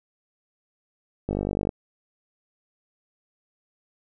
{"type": "click train", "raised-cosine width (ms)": 2, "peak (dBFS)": -13, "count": 21, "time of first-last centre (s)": [1.29, 1.692], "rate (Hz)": 49.8, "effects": []}